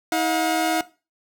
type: tone pair together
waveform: sawtooth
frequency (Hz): 320 / 718.4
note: D#4 / F5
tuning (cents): +49 / +49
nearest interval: octave + major second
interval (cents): 1400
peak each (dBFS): -19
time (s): 0.12-0.81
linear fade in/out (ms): 2
effects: noise-tail reverb RT60 0.3 s tail -17 dB re dry